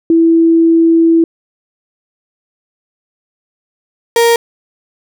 sine / 35% pulse tone pair in turn, 330 / 466.7 Hz, E4 / A#4, +2 / +2 cents, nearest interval tritone, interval 600 cents, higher second, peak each -5 dBFS, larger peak neither, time 0.1-1.24 / 4.16-4.36 s, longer first, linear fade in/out 2 ms, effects none

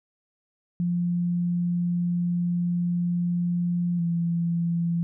sine tone pair in turn, 174.61 / 169.74 Hz, F3 / F3, 0 / -49 cents, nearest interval unison, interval 49 cents, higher first, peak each -22 dBFS, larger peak neither, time 0.8-3.99 / 3.99-5.03 s, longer first, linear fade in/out 0 ms, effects none

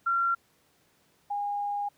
sine tone pair in turn, 1372 / 815.8 Hz, F6 / G#5, -31 / -31 cents, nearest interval major sixth, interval 900 cents, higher first, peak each -23 / -28 dBFS, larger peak first, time 0.06-0.35 / 1.3-1.89 s, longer second, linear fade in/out 10 ms, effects pink hiss -66 dBFS RMS until 1.97 s + high-pass 100 Hz 12 dB/octave

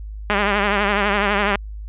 5% pulse tone with vibrato, 203 Hz, G#3, 39 cents flat, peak -5 dBFS, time 0.3-1.56 s, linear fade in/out 0 ms, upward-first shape triangle, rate 12 Hz, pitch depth 79 cents each way, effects added 52 Hz sine -29 dBFS peak until 1.88 s + resampled to 8000 Hz

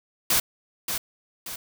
white noise with echo, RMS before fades -21 dBFS, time 0.3-0.4 s, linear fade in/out 5 ms, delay 580 ms, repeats 2, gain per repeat -7 dB, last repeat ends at 1.56 s, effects none

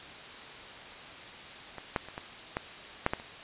clicks, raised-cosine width 0.5 ms, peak -25 / -12 / -28 / -22 / -15 / -9 / -14 / -30 dBFS, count 8, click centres 1.783 / 1.962 / 2.086 / 2.179 / 2.569 / 3.064 / 3.135 / 3.199 s, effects white hiss -45 dBFS RMS until 3.43 s + resampled to 8000 Hz

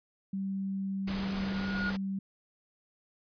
sine tone, 194.1 Hz, G3, 17 cents flat, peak -31 dBFS, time 0.33-2.19 s, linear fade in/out 5 ms
pink noise, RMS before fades -39 dBFS, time 1.07-1.97 s, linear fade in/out 10 ms
triangle tone with exponential growth, 1438 Hz, F#6, 50 cents flat, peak -28 dBFS, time 1.07-1.9 s, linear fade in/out 5 ms, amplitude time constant 180 ms
effects resampled to 11025 Hz

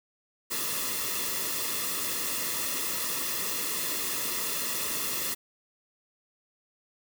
white noise with comb filter, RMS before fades -31 dBFS, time 0.5-5.35 s, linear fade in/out 20 ms, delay 1.3 ms, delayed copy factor -0.7, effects none

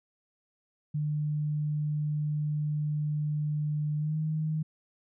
sine tone with pitch glide, 150 to 155.92 Hz, D3 to D#3, +37 to +4 cents, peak -27 dBFS, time 0.94-4.63 s, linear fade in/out 10 ms, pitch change +67 cents, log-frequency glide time 3.98-4.17 s, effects none

